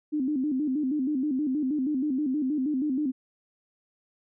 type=tone with vibrato; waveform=sine; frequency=279.9 Hz; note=C#4; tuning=17 cents sharp; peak=-24 dBFS; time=0.12-3.12 s; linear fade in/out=20 ms; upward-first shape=square; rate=6.3 Hz; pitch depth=130 cents each way; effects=none